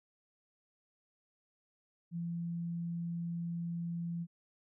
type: tone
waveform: sine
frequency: 170 Hz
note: F3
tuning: 46 cents flat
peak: -35 dBFS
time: 2.11-4.27 s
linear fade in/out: 50 ms
effects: none